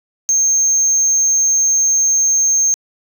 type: tone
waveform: sine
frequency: 6390 Hz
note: G8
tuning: 32 cents sharp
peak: -8 dBFS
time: 0.29-2.74 s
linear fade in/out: 0 ms
effects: tanh soft clip ceiling -10 dBFS